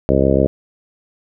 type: harmonic tone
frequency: 67.5 Hz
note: C#2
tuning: 45 cents flat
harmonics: 1 / 2 / 3 / 4 / 5 / 6 / 7 / 8 / 9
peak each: -20 / -20 / -20 / -20 / -20 / -20 / -20 / -20 / -20 dBFS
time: 0.09-0.47 s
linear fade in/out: 0 ms
effects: none